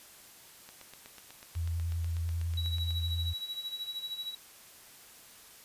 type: click train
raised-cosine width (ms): 0.2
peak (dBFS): -31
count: 19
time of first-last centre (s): 0.69-2.907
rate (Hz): 8.12
type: tone with vibrato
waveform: sine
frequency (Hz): 83.6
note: E2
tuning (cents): +25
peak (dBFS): -30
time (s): 1.55-3.34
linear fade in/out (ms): 20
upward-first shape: square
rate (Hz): 10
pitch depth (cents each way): 18
type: tone with tremolo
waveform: triangle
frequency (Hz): 3900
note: B7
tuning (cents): -23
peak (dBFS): -32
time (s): 2.57-4.35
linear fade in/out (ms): 5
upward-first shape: sine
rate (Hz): 13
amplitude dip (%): 70
effects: white hiss -54 dBFS RMS until 5.64 s + resampled to 32000 Hz